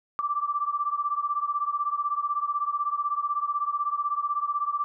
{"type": "beating tone pair", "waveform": "sine", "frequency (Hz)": [1165, 1181], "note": ["D6", "D6"], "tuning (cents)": [-14, 9], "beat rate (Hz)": 16, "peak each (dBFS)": [-27, -29], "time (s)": [0.19, 4.84], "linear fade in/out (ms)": 0, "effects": []}